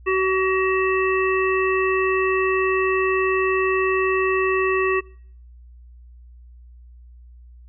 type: harmonic tone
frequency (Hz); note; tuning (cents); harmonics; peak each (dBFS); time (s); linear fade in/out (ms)
378.2; F#4; +38; 1 / 3 / 5 / 7; -19 / -24 / -26 / -27; 0.06-5.01; 20
effects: noise-tail reverb RT60 0.6 s tail -25 dB re dry + added 60 Hz sine -42 dBFS peak until 7.68 s